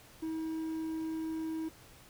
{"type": "tone with quantisation", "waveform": "triangle", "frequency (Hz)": 320, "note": "D#4", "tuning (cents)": 49, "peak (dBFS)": -32, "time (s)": [0.22, 1.69], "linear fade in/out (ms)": 10, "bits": 10, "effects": ["added 120 Hz sine -67 dBFS peak until 2.09 s", "pink hiss -57 dBFS RMS until 2.09 s"]}